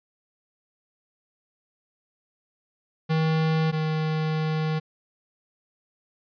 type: tone pair in turn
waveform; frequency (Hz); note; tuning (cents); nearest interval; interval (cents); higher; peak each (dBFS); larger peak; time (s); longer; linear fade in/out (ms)
square; 158.9 / 156.71; D#3 / D#3; +37 / +13; unison; 24; first; -21 / -24; first; 3.09-3.72 / 3.72-4.8; second; 20
effects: resampled to 11025 Hz